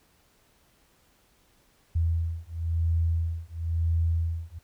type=beating tone pair; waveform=sine; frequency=82.41 / 83.39 Hz; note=E2 / E2; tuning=0 / +21 cents; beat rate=0.98 Hz; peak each=-27 dBFS; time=1.95-4.59 s; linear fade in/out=10 ms; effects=pink hiss -64 dBFS RMS until 4.63 s